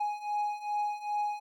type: beating tone pair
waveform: triangle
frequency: 830.6 / 833.1 Hz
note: G#5 / G#5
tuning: 0 / +5 cents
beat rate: 2.5 Hz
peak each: -33 / -30 dBFS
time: 0-1.4 s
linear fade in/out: 10 ms
effects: none